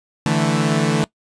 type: chord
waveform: sawtooth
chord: D suspended second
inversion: none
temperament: equal with one note detuned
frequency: 146.83 / 164.24 / 220 Hz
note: D3 / E3 / A3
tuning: 0 / -6 / 0 cents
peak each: -16 dBFS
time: 0.26-1.04 s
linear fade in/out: 0 ms
effects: noise-tail reverb RT60 0.1 s tail -21 dB re dry + resampled to 22050 Hz